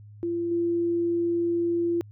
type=tone with level steps; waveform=sine; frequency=341.7 Hz; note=F4; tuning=38 cents flat; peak=-25 / -22 dBFS; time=0.23-2.01 s; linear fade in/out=0 ms; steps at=0.51 s; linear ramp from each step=5 ms; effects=added 104 Hz sine -44 dBFS peak until 2.11 s